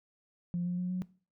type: tone with pitch steps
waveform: sine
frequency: 175 / 177.55 / 180.13 / 182.75 Hz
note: F3 / F3 / F#3 / F#3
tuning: +4 / +29 / -46 / -21 cents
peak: -29 dBFS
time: 0.54-1.02 s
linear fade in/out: 0 ms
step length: 120 ms
effects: noise-tail reverb RT60 0.4 s tail -21 dB re dry + tanh soft clip ceiling -25 dBFS